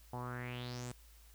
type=tone with low-pass filter sweep; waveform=sawtooth; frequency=123.1 Hz; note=B2; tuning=5 cents flat; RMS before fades=-43 dBFS; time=0.13-0.92 s; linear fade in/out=5 ms; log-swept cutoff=810 to 8700 Hz; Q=5.3; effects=added 55 Hz sine -58 dBFS peak until 1.34 s + white hiss -65 dBFS RMS until 1.34 s